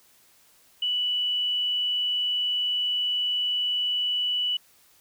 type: tone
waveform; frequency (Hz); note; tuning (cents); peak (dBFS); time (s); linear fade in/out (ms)
sine; 2960; F#7; 0; -23; 0.82-4.57; 5
effects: white hiss -59 dBFS RMS until 5 s